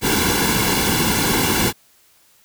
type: noise with comb filter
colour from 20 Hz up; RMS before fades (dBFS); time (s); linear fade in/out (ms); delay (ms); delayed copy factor
pink; -18; 0.01-1.73; 50; 1.6; -0.75
effects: white hiss -55 dBFS RMS until 2.44 s